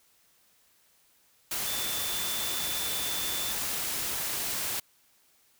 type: tone in noise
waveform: sine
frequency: 3520 Hz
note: A7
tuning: in tune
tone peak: -36 dBFS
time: 1.67-3.52 s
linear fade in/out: 5 ms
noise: white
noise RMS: -32 dBFS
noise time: 1.51-4.8 s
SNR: -7 dB
effects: white hiss -65 dBFS RMS until 5.59 s